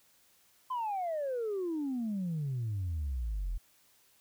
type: exponential sweep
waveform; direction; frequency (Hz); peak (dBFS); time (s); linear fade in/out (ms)
sine; down; 1043 to 39.57; -30; 0.7-3.58; 10
effects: tanh soft clip ceiling -29 dBFS + white hiss -66 dBFS RMS until 4.2 s